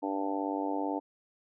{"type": "harmonic tone", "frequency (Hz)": 98, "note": "G2", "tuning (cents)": 0, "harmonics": [3, 4, 5, 6, 7, 8, 9], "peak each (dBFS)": [-33, -41, -39, -42, -39, -40, -37], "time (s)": [0.02, 1], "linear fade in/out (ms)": 20, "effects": []}